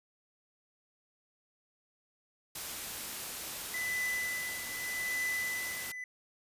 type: noise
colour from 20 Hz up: white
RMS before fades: -40 dBFS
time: 2.55-5.92 s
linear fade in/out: 5 ms
type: tone with tremolo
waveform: triangle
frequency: 2000 Hz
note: B6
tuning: 21 cents sharp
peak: -29 dBFS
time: 3.74-6.04 s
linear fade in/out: 2 ms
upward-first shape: triangle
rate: 0.82 Hz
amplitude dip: 75%
effects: resampled to 32000 Hz